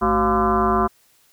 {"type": "tone with frequency modulation", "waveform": "sine", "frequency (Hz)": 700, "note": "F5", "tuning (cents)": 4, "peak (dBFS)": -15, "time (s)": [0.01, 0.88], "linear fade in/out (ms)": 20, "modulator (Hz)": 161, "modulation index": 3.6, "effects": ["white hiss -58 dBFS RMS until 1.32 s"]}